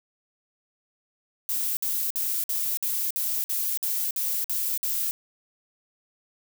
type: noise bursts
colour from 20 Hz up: violet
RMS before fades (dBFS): -27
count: 11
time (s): 1.49-5.11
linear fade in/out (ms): 0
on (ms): 280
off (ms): 54
effects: none